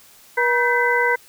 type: tone cluster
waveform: sine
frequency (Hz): 481.6 / 962 / 1543 / 2014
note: B4 / B5 / G6 / B6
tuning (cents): -44 / -46 / -28 / +33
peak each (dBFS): -21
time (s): 0.37-1.16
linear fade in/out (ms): 10
effects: white hiss -49 dBFS RMS until 1.28 s